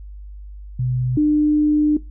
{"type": "tone pair in turn", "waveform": "sine", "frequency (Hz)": [126.2, 300.2], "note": ["B2", "D4"], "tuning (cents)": [38, 38], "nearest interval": "octave + minor third", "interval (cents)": 1500, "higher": "second", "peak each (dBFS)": [-18, -12], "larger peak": "second", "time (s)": [[0.79, 1.17], [1.17, 1.97]], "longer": "second", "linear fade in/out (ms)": 5, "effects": ["noise-tail reverb RT60 0.2 s tail -17 dB re dry", "added 50 Hz sine -33 dBFS peak until 2.1 s"]}